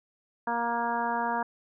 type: harmonic tone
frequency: 235.2 Hz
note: A#3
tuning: 16 cents sharp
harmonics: 1 / 2 / 3 / 4 / 5 / 6 / 7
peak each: -36 / -38 / -33 / -29 / -38 / -38 / -37 dBFS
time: 0.47-1.43 s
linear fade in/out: 5 ms
effects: none